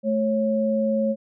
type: tone pair together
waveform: sine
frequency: 217.9 / 548.6 Hz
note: A3 / C#5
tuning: -17 / -18 cents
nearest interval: octave + major third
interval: 1599 cents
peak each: -22 dBFS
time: 0.03-1.16 s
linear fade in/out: 50 ms
effects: none